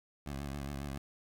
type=tone with vibrato; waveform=15% pulse; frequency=70.1 Hz; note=C#2; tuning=20 cents sharp; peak=-32 dBFS; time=0.26-0.98 s; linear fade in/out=5 ms; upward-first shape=sine; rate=7.3 Hz; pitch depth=67 cents each way; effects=10-bit